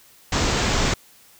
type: low-pass noise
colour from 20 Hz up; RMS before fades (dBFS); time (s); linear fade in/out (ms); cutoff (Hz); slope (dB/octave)
pink; -21; 0.32-0.94; 5; 7800; 96
effects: white hiss -52 dBFS RMS until 1.39 s